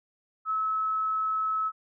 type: tone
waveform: sine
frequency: 1295 Hz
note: E6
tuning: 31 cents flat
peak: -25 dBFS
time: 0.45-1.72 s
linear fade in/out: 50 ms
effects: none